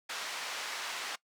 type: band-pass noise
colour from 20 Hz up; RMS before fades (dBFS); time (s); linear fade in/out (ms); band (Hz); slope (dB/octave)
pink; -39; 0.09-1.16; 10; 1000 to 6100; 12
effects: noise-tail reverb RT60 0.1 s tail -21 dB re dry